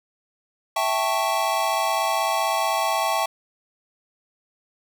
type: chord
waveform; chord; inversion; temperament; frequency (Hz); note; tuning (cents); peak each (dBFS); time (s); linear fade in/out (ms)
square; A dominant seventh; second; equal; 659.3 / 784 / 880 / 1108.7; E5 / G5 / A5 / C#6; 0 / 0 / 0 / 0; -27; 0.76-3.26; 5
effects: none

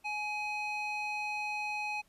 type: tone with band-pass filter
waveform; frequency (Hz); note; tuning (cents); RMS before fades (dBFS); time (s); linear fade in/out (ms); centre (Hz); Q
square; 840; G#5; +19; -36; 0.04-2.02; 20; 2000; 4.2
effects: pink hiss -69 dBFS RMS until 2.08 s + resampled to 32000 Hz

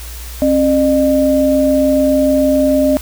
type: tone pair together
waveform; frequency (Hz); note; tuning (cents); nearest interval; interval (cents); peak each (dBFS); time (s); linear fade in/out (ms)
sine; 269.1 / 604; C4 / D5; +49 / +48; octave + major second; 1399; -12; 0.42-2.97; 0
effects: added 60 Hz sine -27 dBFS peak until 3.01 s + white hiss -33 dBFS RMS until 3.01 s

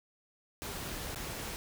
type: noise with dropouts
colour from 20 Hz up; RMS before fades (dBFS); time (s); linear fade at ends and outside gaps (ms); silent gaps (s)
pink; -40; 0.62-1.56; 0; 1.147-1.159
effects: none

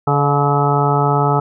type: harmonic tone with a mistuned harmonic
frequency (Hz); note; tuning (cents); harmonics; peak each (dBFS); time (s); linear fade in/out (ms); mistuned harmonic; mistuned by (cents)
143.1; D3; -45; 1 / 2 / 3 / 4 / 5 / 6 / 7 / 8 / 9; -16 / -25 / -20 / -28 / -21 / -19 / -27 / -28 / -20; 0.07-1.4; 5; 4; +63
effects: none

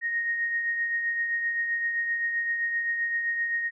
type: tone with tremolo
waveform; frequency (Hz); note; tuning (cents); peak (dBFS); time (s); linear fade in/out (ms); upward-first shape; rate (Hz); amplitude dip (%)
sine; 1864.7; A#6; 0; -23; 0.01-3.71; 50; triangle; 7.7; 45
effects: none

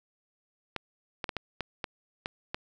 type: clicks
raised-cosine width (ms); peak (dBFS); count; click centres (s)
0.3; -16; 8; 0.763 / 1.242 / 1.292 / 1.367 / 1.607 / 1.842 / 2.259 / 2.545
effects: none

